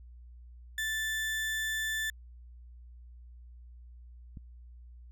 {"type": "tone", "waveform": "35% pulse", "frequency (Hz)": 1760, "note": "A6", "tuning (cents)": 0, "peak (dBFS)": -29, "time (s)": [0.78, 2.1], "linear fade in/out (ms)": 2}
{"type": "click", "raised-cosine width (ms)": 5, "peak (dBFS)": -33, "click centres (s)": 4.372}
{"effects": ["added 60 Hz sine -48 dBFS peak until 5.11 s"]}